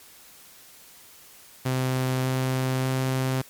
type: tone with pitch steps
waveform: sawtooth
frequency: 129.4 / 130.15 / 130.9 Hz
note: C3 / C3 / C3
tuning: -19 / -9 / +1 cents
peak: -19 dBFS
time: 1.65-3.42 s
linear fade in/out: 10 ms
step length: 590 ms
effects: white hiss -50 dBFS RMS until 3.49 s + MP3 96 kbps